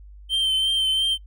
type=tone with vibrato; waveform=triangle; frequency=3115 Hz; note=G7; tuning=12 cents flat; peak=-17 dBFS; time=0.29-1.18 s; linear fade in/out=50 ms; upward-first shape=triangle; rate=2.9 Hz; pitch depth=29 cents each way; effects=noise-tail reverb RT60 0.1 s tail -22 dB re dry + added 50 Hz sine -41 dBFS peak until 1.26 s